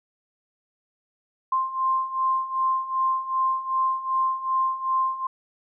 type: beating tone pair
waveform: sine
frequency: 1049 / 1051.6 Hz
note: C6 / C6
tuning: +4 / +8 cents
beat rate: 2.6 Hz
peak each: -27 / -23 dBFS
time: 1.52-5.27 s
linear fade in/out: 5 ms
effects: none